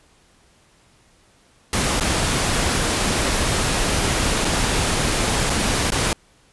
pink noise with dropouts, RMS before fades -20 dBFS, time 1.73-6.13 s, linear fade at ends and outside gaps 1 ms, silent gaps 1.999-2.008 / 4.447-4.451 / 5.497-5.501 / 5.904-5.92 s, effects pink hiss -56 dBFS RMS until 6.52 s + resampled to 24000 Hz

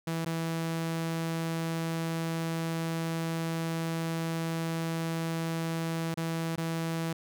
sawtooth tone with dropouts, 164.2 Hz, E3, 6 cents flat, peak -26 dBFS, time 0.07-7.13 s, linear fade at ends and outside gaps 5 ms, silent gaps 0.249-0.26 / 6.143-6.173 / 6.56-6.577 s, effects none

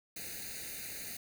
white noise with comb filter, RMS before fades -43 dBFS, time 0.16-1.17 s, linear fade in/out 5 ms, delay 0.46 ms, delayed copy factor +0.95, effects none

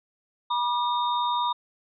sine tone cluster, 970 / 1194 / 3680 Hz, B5 / D6 / A#7, -31 / +28 / -23 cents, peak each -24 / -30 / -32 dBFS, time 0.5-1.53 s, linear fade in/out 10 ms, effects none

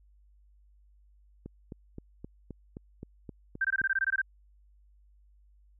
click train, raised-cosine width 3 ms, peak -28 dBFS, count 10, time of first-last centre 1.46-3.816 s, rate 3.82 Hz
sine tone bursts, 1568 Hz, G6, in tune, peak -24 dBFS, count 11, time 3.61-4.217 s, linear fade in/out 5 ms, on 37 ms, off 20 ms
effects added 50 Hz sine -58 dBFS peak until 5.79 s

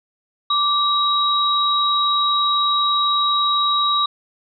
sine tone pair together, 1170 / 3832 Hz, D6 / A#7, -7 / +47 cents, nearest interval octave + major sixth, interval 2054 cents, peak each -18 dBFS, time 0.5-4.06 s, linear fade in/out 5 ms, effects none

